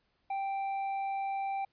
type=tone with hard clipping; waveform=sine; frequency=784 Hz; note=G5; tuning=in tune; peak=-33 dBFS; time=0.3-1.65 s; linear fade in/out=5 ms; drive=5 dB; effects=pink hiss -75 dBFS RMS until 1.72 s + resampled to 11025 Hz